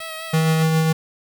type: tone with vibrato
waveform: 10% pulse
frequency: 644 Hz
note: E5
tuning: 41 cents flat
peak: -22 dBFS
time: 0-0.63 s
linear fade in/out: 5 ms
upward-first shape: sine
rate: 5 Hz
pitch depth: 24 cents each way
type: tone with tremolo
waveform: square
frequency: 160 Hz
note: D#3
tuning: 49 cents sharp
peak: -15 dBFS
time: 0.33-0.93 s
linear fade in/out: 10 ms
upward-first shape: sine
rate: 7.3 Hz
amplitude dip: 25%
effects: 7-bit